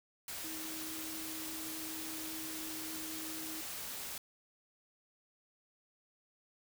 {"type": "tone in noise", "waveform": "sine", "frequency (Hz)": 317.3, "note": "D#4", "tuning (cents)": 34, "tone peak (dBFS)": -46, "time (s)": [0.44, 3.61], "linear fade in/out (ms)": 2, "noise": "white", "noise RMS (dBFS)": -43, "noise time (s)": [0.28, 4.18], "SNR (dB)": -6, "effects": []}